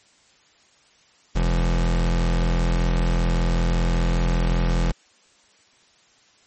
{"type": "tone pair together", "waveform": "square", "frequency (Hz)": [42.58, 170], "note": ["F1", "F3"], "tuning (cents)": [-43, -46], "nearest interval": "2 octaves", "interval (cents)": 2397, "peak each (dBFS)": [-19, -27], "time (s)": [1.35, 4.92], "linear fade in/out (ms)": 10, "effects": ["white hiss -57 dBFS RMS until 6.46 s", "MP3 32 kbps"]}